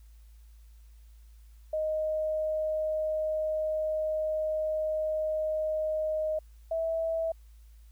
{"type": "tone pair in turn", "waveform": "sine", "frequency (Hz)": [622.3, 653.2], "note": ["D#5", "E5"], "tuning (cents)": [0, -16], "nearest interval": "minor second", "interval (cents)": 84, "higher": "second", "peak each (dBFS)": -27, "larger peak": "neither", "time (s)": [[1.73, 6.39], [6.71, 7.32]], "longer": "first", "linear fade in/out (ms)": 5, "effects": ["added 55 Hz sine -50 dBFS peak until 7.91 s", "white hiss -69 dBFS RMS until 7.91 s"]}